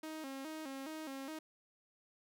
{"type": "tone with vibrato", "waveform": "sawtooth", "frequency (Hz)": 291.1, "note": "D4", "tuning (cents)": -15, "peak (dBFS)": -39, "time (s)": [0.03, 1.39], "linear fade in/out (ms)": 5, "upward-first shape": "square", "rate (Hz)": 2.4, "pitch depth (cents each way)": 130, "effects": []}